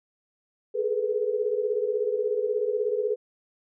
sine tone cluster, 417 / 433.4 / 492.6 Hz, G#4 / A4 / B4, +7 / -26 / -5 cents, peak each -28 dBFS, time 0.74-3.16 s, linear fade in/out 20 ms, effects none

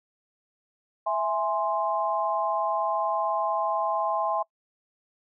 sine chord, E augmented, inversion none, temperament equal, 659.3 / 830.6 / 1046.5 Hz, E5 / G#5 / B#5, 0 / 0 / 0 cents, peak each -28 dBFS, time 1.06-4.43 s, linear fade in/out 10 ms, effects noise-tail reverb RT60 0.1 s tail -24 dB re dry

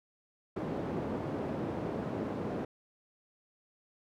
white band-pass noise, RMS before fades -36 dBFS, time 0.56-2.65 s, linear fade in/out 5 ms, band 120 to 420 Hz, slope 12 dB/octave, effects none

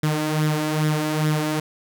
sawtooth tone with flanger, 153.5 Hz, D#3, 23 cents flat, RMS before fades -22 dBFS, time 0.03-1.6 s, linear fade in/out 5 ms, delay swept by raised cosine 0.55 to 3.55 ms, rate 2.4 Hz, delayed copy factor +0.55, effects none

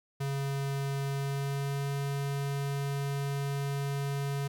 square tone with pitch glide, 138.59 to 140.04 Hz, C#3 to C#3, 0 to +18 cents, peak -31 dBFS, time 0.2-4.48 s, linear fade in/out 10 ms, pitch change +18 cents, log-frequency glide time 1.09-1.9 s, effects 12-bit

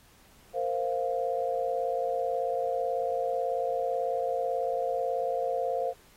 sine chord, Bb suspended second, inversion none, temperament just, 466.2 / 524.4 / 699.2 Hz, Bb4 / C5 / F5, 0 / +4 / +2 cents, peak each -33 / -30 / -31 dBFS, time 0.53-5.94 s, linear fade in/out 50 ms, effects pink hiss -59 dBFS RMS until 6.16 s + AAC 48 kbps

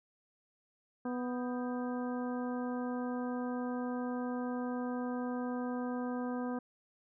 harmonic tone with a mistuned harmonic, 247.6 Hz, B3, 5 cents sharp, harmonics 1 / 2 / 3 / 4 / 5 / 6, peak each -35 / -41 / -45 / -47 / -49 / -51 dBFS, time 1.05-6.59 s, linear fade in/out 5 ms, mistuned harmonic 6, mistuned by +100 cents, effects none

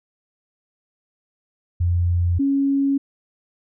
sine tone pair in turn, 87.31 / 276.6 Hz, F2 / C#4, 0 / -4 cents, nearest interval octave + minor sixth, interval 1996 cents, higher second, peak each -16 dBFS, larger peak neither, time 1.8-2.39 / 2.39-2.98 s, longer neither, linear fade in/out 10 ms, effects none

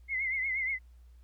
sine tone with vibrato, 2098 Hz, C7, 4 cents sharp, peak -29 dBFS, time 0.08-0.79 s, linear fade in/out 50 ms, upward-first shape triangle, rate 8.4 Hz, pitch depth 89 cents each way, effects added 60 Hz sine -52 dBFS peak until 1.23 s + pink hiss -74 dBFS RMS until 1.23 s

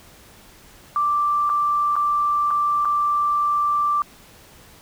sine tone with dropouts, 1174.7 Hz, D6, in tune, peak -17 dBFS, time 0.96-4.02 s, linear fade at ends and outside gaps 1 ms, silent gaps 1.494-1.499 / 1.956-1.964 / 2.506-2.51 / 2.849-2.854 s, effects pink hiss -48 dBFS RMS until 4.81 s

